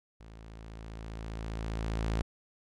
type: tone with level ramp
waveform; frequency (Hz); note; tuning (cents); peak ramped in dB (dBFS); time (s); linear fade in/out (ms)
sawtooth; 55; A1; 0; -45 to -24; 0.2-2.22; 5
effects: low-pass 7000 Hz 12 dB/octave